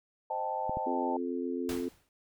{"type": "chord", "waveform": "sine", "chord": "A half-diminished seventh", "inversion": "first", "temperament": "equal", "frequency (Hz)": [523.3, 622.3, 784, 880], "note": ["C5", "Eb5", "G5", "A5"], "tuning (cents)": [0, 0, 0, 0], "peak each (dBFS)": [-39, -39, -36, -34], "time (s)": [0.3, 1.17], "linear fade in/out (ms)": 5}
{"type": "clicks", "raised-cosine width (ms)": 3, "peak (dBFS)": -25, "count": 2, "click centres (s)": [0.695, 0.771]}
{"type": "harmonic tone", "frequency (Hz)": 87.31, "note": "F2", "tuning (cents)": 0, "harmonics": [3, 4, 5], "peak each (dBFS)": [-34, -36, -38], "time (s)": [0.86, 1.89], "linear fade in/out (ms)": 10}
{"type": "noise with exponential decay", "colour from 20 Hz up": "pink", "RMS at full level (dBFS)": -37, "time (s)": [1.69, 2.09], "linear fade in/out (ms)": 1, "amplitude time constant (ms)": 86}
{"effects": []}